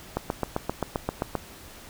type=click train; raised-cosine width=1 ms; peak=-11 dBFS; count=10; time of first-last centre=0.17-1.353 s; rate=7.61 Hz; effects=pink hiss -46 dBFS RMS until 1.89 s